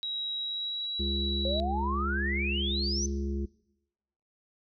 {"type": "tone with pitch glide", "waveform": "sine", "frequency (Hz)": [3852, 3908], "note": ["B7", "B7"], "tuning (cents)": [-44, -19], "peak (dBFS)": -31, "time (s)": [0.03, 1.6], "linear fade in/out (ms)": 0, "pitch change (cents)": 25, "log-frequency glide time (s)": [0.37, 1.01]}
{"type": "harmonic tone", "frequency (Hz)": 69.3, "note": "C#2", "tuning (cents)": 0, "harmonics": [1, 3, 5, 6], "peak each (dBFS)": [-31, -35, -37, -47], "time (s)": [0.99, 3.46], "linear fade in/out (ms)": 10}
{"type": "exponential sweep", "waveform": "sine", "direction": "up", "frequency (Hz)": [523.3, 6170], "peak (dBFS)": -30, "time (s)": [1.45, 3.06], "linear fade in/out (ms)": 2}
{"effects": ["noise-tail reverb RT60 0.9 s tail -22 dB re dry"]}